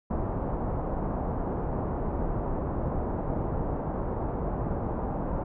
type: low-pass noise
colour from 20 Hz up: pink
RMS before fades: -30 dBFS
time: 0.1-5.44 s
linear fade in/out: 10 ms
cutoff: 970 Hz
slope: 24 dB/octave
effects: none